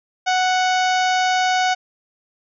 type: harmonic tone with a mistuned harmonic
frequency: 740 Hz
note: F#5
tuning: in tune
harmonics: 1 / 2 / 3 / 4 / 5 / 6 / 7 / 8 / 9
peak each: -17 / -23 / -27 / -29 / -31 / -33 / -34 / -35 / -36 dBFS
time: 0.26-1.75 s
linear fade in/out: 20 ms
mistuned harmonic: 6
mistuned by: +20 cents
effects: none